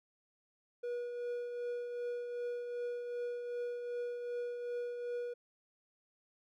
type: tone with tremolo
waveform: triangle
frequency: 483.3 Hz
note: B4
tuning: 38 cents flat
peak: -33 dBFS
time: 0.83-5.34 s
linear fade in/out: 10 ms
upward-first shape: triangle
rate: 2.6 Hz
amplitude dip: 45%
effects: none